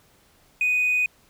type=tone; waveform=triangle; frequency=2489 Hz; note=D#7; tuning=in tune; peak=-16 dBFS; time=0.61-1.06 s; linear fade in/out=2 ms; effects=tanh soft clip ceiling -15 dBFS + pink hiss -59 dBFS RMS until 1.29 s